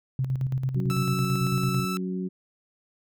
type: tone with tremolo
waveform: sine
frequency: 131.3 Hz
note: C3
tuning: 6 cents sharp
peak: -22 dBFS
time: 0.19-1.85 s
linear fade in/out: 2 ms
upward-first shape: square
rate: 9 Hz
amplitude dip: 55%
type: harmonic tone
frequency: 92.5 Hz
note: F#2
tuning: in tune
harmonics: 2 / 3 / 4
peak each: -28 / -38 / -35 dBFS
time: 0.75-2.29 s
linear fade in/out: 20 ms
type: tone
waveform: sawtooth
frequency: 1318.5 Hz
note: E6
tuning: in tune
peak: -27 dBFS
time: 0.9-1.97 s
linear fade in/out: 0 ms
effects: none